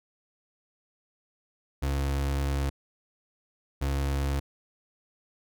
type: tone pair in turn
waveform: 35% pulse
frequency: 69.3 / 69.3 Hz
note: C#2 / C#2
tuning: 0 / 0 cents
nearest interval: unison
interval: 0 cents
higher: neither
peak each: -24 dBFS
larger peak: neither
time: 1.82-2.7 / 3.81-4.4 s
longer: first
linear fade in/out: 10 ms
effects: none